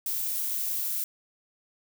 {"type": "noise", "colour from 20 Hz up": "violet", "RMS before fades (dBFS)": -30, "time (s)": [0.06, 1.04], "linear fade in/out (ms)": 2, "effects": []}